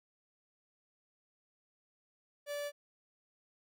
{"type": "tone", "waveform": "45% pulse", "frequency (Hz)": 580, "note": "D5", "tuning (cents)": -22, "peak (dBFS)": -37, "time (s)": [2.46, 2.72], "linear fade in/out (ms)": 50, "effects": []}